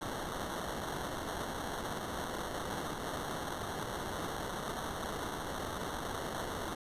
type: noise with sample-and-hold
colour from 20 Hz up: blue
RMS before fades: -39 dBFS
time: 0.01-6.75 s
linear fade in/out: 10 ms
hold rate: 2450 Hz
effects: resampled to 32000 Hz